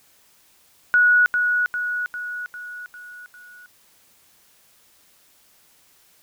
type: tone with echo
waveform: sine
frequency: 1462 Hz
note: F#6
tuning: 21 cents flat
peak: -12 dBFS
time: 0.94-1.26 s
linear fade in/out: 0 ms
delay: 400 ms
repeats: 6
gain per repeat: -5 dB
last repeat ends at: 3.66 s
effects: white hiss -57 dBFS RMS until 6.22 s